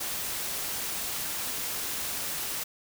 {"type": "noise", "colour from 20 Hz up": "white", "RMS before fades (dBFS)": -33, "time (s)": [0, 2.64], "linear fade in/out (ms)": 10, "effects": []}